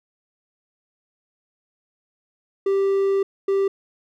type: tone bursts at uneven times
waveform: triangle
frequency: 392 Hz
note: G4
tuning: in tune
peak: -15 dBFS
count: 2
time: 2.66-3.23 / 3.48-3.68 s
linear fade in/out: 5 ms
effects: none